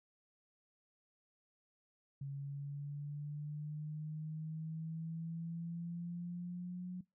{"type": "exponential sweep", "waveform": "sine", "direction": "up", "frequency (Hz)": [138.59, 181.7], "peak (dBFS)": -40, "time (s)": [2.21, 7.01], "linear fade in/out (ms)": 5, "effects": ["noise-tail reverb RT60 0.2 s tail -21 dB re dry"]}